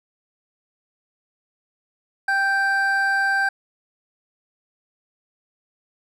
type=tone pair together; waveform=triangle; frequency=784.9 / 1568 Hz; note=G5 / G6; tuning=+2 / 0 cents; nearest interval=octave; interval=1198 cents; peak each=-22 / -17 dBFS; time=2.28-3.49 s; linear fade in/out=5 ms; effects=none